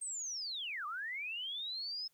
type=linear two-way sweep; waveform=sine; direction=down then up; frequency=8520 to 1141 to 5210 Hz; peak=-38 dBFS; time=0.01-2.08 s; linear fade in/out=10 ms; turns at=0.86 s; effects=white hiss -75 dBFS RMS until 2.13 s